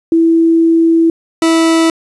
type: tone pair in turn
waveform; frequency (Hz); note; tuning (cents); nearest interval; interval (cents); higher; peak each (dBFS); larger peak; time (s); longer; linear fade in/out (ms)
sine / 40% pulse; 329.6 / 327.1; E4 / E4; 0 / -13; unison; 13; first; -6 / -7; first; 0.12-1.1 / 1.42-1.9; first; 2
effects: resampled to 24000 Hz + 8-bit